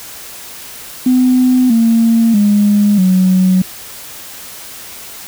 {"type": "tone with pitch steps", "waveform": "sine", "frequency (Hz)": [253.5, 228.5, 205.9, 185.57], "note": ["B3", "A#3", "G#3", "F#3"], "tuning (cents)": [45, -34, -15, 5], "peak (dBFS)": -6, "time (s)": [1.06, 3.62], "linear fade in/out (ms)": 5, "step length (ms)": 640, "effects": ["tanh soft clip ceiling -2 dBFS", "white hiss -31 dBFS RMS until 5.27 s"]}